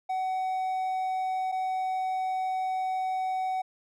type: tone pair in turn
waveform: triangle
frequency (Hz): 751 / 751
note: F#5 / F#5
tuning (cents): +26 / +26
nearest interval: unison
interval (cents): 0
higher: neither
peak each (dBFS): -25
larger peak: neither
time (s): 0.09-1.52 / 1.52-3.62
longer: second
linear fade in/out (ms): 10
effects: none